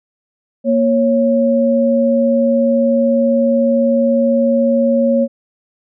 sine tone pair together, 234.9 / 551 Hz, A#3 / C#5, +13 / -11 cents, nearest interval octave + minor third, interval 1476 cents, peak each -13 dBFS, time 0.64-5.28 s, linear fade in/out 50 ms, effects none

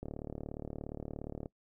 click train, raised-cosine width 2 ms, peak -27 dBFS, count 54, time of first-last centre 0.03-1.459 s, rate 37.1 Hz, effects noise-tail reverb RT60 0.1 s tail -22 dB re dry

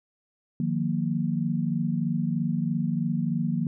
sine chord, Eb suspended second, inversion none, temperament equal with one note detuned, 155.56 / 178.7 / 233.1 Hz, Eb3 / F3 / Bb3, 0 / +40 / 0 cents, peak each -28 dBFS, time 0.6-3.67 s, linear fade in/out 2 ms, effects none

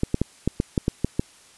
clicks, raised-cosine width 3 ms, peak -7 dBFS, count 9, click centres 0.034 / 0.144 / 0.216 / 0.476 / 0.601 / 0.778 / 0.881 / 1.046 / 1.195 s, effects white hiss -52 dBFS RMS until 1.57 s + resampled to 24000 Hz

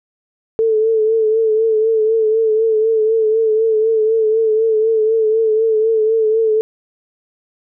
sine tone with vibrato, 441 Hz, A4, 4 cents sharp, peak -11 dBFS, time 0.59-6.61 s, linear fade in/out 0 ms, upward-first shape triangle, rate 4 Hz, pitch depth 51 cents each way, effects none

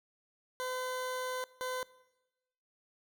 20% pulse tone bursts at uneven times, 509 Hz, C5, 48 cents flat, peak -30 dBFS, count 2, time 0.6-1.44 / 1.61-1.83 s, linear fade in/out 0 ms, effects noise-tail reverb RT60 1.0 s tail -20 dB re dry

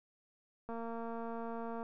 click train, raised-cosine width 1 ms, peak -30 dBFS, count 263, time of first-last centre 0.69-1.829 s, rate 230 Hz, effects none

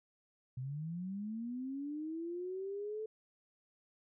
sine linear sweep, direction up, 123.47 to 440.2 Hz, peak -38 dBFS, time 0.57-3.06 s, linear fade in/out 5 ms, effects none

